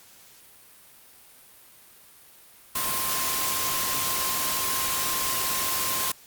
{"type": "tone in noise", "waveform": "sine", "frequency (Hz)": 1054, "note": "C6", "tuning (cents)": 12, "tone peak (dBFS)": -33, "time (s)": [2.75, 6.12], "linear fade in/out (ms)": 5, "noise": "white", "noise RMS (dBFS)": -27, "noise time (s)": [2.75, 6.12], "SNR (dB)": -9, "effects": ["white hiss -52 dBFS RMS until 6.26 s", "Opus 48 kbps"]}